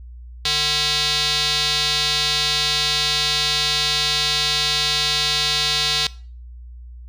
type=tone with band-pass filter; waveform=square; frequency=150 Hz; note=D3; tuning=37 cents sharp; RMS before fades=-20 dBFS; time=0.45-6.07 s; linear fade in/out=2 ms; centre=4000 Hz; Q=3.2; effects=noise-tail reverb RT60 0.4 s tail -19 dB re dry + added 60 Hz sine -35 dBFS peak until 7.08 s